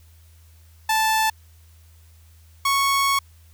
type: tone pair in turn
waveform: sawtooth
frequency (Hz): 878 / 1106.2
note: A5 / C#6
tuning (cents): -4 / -4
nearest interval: major third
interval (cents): 400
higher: second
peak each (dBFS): -14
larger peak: neither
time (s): 0.89-1.3 / 2.65-3.19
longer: second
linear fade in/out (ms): 5
effects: added 81 Hz sine -48 dBFS peak until 3.53 s + white hiss -59 dBFS RMS until 3.53 s